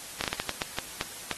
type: slowing click train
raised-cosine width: 0.2 ms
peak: -10 dBFS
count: 10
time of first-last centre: 0.21-1.313 s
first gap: 29 ms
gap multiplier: 1.34
effects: white hiss -42 dBFS RMS until 1.37 s + AAC 32 kbps